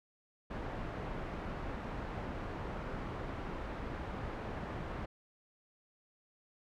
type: low-pass noise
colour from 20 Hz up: pink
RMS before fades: -41 dBFS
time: 0.5-5.06 s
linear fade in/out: 10 ms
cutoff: 1500 Hz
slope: 12 dB/octave
effects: none